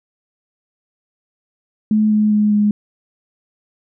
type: tone with pitch steps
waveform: sine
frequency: 214.4 / 212.3 / 210.2 / 208.2 Hz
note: A3 / G#3 / G#3 / G#3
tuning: -45 / +38 / +21 / +5 cents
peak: -11 dBFS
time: 1.91-2.71 s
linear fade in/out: 2 ms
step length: 200 ms
effects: none